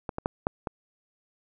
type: clicks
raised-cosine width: 1 ms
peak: -17 / -17 / -11 / -10 / -16 dBFS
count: 5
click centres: 0.092 / 0.184 / 0.259 / 0.469 / 0.672 s
effects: none